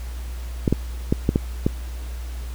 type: clicks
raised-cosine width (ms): 3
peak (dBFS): -4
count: 6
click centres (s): 0.678 / 0.726 / 1.125 / 1.291 / 1.359 / 1.665
effects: added 60 Hz sine -28 dBFS peak until 2.54 s + pink hiss -44 dBFS RMS until 2.54 s